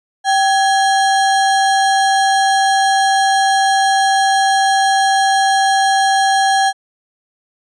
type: tone with sample-and-hold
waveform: sine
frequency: 778 Hz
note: G5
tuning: 13 cents flat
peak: -10 dBFS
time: 0.24-6.73 s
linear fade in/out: 50 ms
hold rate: 2450 Hz
effects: resampled to 22050 Hz